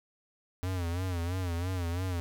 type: tone with vibrato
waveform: square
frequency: 88.8 Hz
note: F2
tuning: 29 cents sharp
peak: -31 dBFS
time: 0.63-2.2 s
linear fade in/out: 0 ms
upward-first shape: sine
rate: 3 Hz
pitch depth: 97 cents each way
effects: none